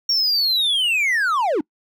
triangle linear sweep, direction down, 5588 to 261.6 Hz, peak -15 dBFS, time 0.09-1.61 s, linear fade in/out 5 ms, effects noise-tail reverb RT60 0.1 s tail -26 dB re dry

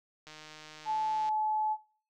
click train, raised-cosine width 0.2 ms, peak -31 dBFS, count 158, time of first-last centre 0.27-1.289 s, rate 154 Hz
sine tone with pitch glide, 868 to 860.5 Hz, A5 to A5, -24 to -39 cents, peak -28 dBFS, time 0.85-1.77 s, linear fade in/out 50 ms, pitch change -15 cents, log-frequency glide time 1.11-1.32 s
effects noise-tail reverb RT60 0.5 s tail -22 dB re dry

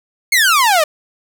sawtooth exponential sweep, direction down, 2214 to 587.3 Hz, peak -6 dBFS, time 0.32-0.84 s, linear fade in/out 5 ms, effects none

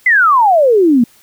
sine exponential sweep, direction down, 2079 to 224.8 Hz, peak -6 dBFS, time 0.06-1.04 s, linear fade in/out 5 ms, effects white hiss -48 dBFS RMS until 1.22 s

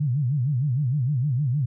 sine tone with vibrato, 134.5 Hz, C3, 48 cents sharp, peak -20 dBFS, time 0-1.66 s, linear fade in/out 10 ms, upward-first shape sine, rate 6.5 Hz, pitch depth 220 cents each way, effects none

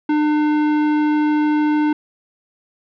sine tone with tanh clipping, 301.1 Hz, D4, 43 cents sharp, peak -16 dBFS, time 0.09-1.93 s, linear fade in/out 5 ms, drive 15 dB, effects none

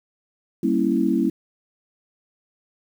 sine chord, G diminished seventh, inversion none, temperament equal with one note detuned, 196 / 233.1 / 274.8 / 329.6 Hz, G3 / Bb3 / Db4 / Fb4, 0 / 0 / -15 / 0 cents, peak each -24 / -23 / -23 / -22 dBFS, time 0.63-1.3 s, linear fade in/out 5 ms, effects 8-bit

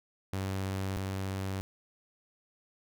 sawtooth tone pair in turn, 96.1 / 96.1 Hz, G2 / G2, -34 / -34 cents, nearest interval unison, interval 0 cents, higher neither, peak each -28 / -29 dBFS, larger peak first, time 0.33-0.97 / 0.97-1.61 s, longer neither, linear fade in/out 0 ms, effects none

